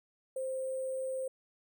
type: tone with sample-and-hold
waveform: sine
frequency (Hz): 523.3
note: C5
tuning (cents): 0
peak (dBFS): -33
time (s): 0.36-1.28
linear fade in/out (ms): 5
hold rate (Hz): 8820
effects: none